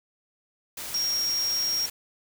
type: tone in noise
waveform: sine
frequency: 5588 Hz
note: F8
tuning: in tune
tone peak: -24 dBFS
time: 0.94-1.86 s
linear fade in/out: 5 ms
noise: white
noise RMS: -36 dBFS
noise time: 0.77-1.9 s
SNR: +9 dB
effects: none